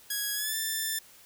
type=tone with pitch glide; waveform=5% pulse; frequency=1661.2 to 1770.2 Hz; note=G#6 to A6; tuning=0 to +10 cents; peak=-19 dBFS; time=0.1-0.99 s; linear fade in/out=5 ms; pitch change=+110 cents; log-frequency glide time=0.34-0.56 s; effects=white hiss -55 dBFS RMS until 1.25 s